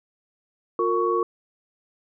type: tone cluster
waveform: sine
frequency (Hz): 356.2 / 459.4 / 1117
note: F4 / A#4 / C#6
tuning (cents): +34 / -25 / +13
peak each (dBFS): -24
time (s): 0.79-1.23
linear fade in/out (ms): 2
effects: none